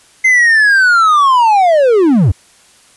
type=linear sweep; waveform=triangle; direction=down; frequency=2085 to 74.1 Hz; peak=-4 dBFS; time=0.24-2.32 s; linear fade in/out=10 ms; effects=white hiss -46 dBFS RMS until 2.96 s + resampled to 24000 Hz